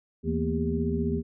sine tone cluster, 79.3 / 163.5 / 226.5 / 241.9 / 399.4 Hz, D#2 / E3 / A#3 / B3 / G4, +33 / -14 / -50 / -36 / +32 cents, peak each -31 dBFS, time 0.23-1.23 s, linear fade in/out 50 ms, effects none

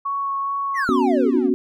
sine tone with vibrato, 1108.7 Hz, C#6, in tune, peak -21 dBFS, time 0.05-0.85 s, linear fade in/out 10 ms, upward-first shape sine, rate 2.4 Hz, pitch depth 10 cents each way
triangle exponential sweep, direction down, 2100 to 207.8 Hz, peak -19 dBFS, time 0.74-1.51 s, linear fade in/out 50 ms
sine chord, B suspended second, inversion none, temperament equal with one note detuned, 245.5 / 277.2 / 370 Hz, B3 / C#4 / F#4, -10 / 0 / 0 cents, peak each -20 dBFS, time 0.89-1.54 s, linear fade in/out 0 ms
effects none

